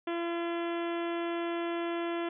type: harmonic tone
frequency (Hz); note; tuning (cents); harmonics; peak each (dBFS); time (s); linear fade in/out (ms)
340.2; F4; -45; 1 / 2 / 3 / 4 / 5 / 6 / 7 / 8 / 9 / 10; -32 / -38 / -42 / -44 / -46 / -48 / -49 / -50 / -51 / -52; 0.07-2.29; 5
effects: none